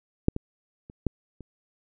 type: clicks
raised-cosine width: 3 ms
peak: -6 / -17 / -30 / -11 / -29 dBFS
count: 5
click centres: 0.284 / 0.364 / 0.899 / 1.067 / 1.407 s
effects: none